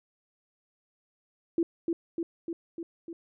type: tone with echo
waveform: sine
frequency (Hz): 335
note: E4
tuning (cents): +28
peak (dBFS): -22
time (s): 1.58-1.63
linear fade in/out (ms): 2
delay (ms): 300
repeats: 5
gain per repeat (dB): -3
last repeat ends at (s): 3.13
effects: none